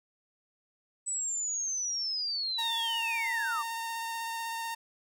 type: linear sweep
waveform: sine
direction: down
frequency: 8000 to 1113 Hz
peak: -30 dBFS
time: 1.06-3.63 s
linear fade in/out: 20 ms
type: tone with vibrato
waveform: sawtooth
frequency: 916 Hz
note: A#5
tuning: 31 cents flat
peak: -30 dBFS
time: 2.58-4.75 s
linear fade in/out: 10 ms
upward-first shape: sine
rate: 16 Hz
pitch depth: 14 cents each way
effects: none